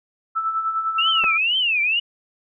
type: tone with tremolo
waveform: sine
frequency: 1318.5 Hz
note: E6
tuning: in tune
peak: -18 dBFS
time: 0.35-1.38 s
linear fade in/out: 20 ms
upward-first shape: sine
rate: 9.9 Hz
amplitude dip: 55%
type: tone with vibrato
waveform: sine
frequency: 2700 Hz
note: E7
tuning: 41 cents sharp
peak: -17 dBFS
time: 0.98-2 s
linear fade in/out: 10 ms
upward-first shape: triangle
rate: 2.1 Hz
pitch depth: 270 cents each way
type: clicks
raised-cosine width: 0.5 ms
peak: -14 dBFS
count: 2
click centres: 1.238 / 1.243 s
effects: none